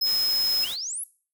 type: tone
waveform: square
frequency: 5130 Hz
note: E8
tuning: 48 cents flat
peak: -22 dBFS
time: 0.01-0.65 s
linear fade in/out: 10 ms
type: noise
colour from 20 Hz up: white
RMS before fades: -36 dBFS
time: 0.03-0.77 s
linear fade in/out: 50 ms
type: exponential sweep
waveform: sine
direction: up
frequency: 2637 to 11620 Hz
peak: -29 dBFS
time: 0.63-1.04 s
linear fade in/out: 5 ms
effects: noise-tail reverb RT60 0.4 s tail -19 dB re dry